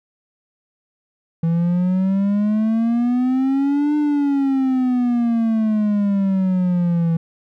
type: exponential two-way sweep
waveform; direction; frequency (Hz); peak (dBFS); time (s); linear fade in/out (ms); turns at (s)
triangle; up then down; 163.9 to 299.8 to 163.9; -13; 1.43-7.17; 5; 3.96
effects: none